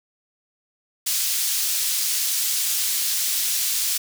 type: high-pass noise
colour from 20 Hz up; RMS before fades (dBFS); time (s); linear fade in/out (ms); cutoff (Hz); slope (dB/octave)
pink; -23; 1.06-3.98; 10; 4600; 12
effects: none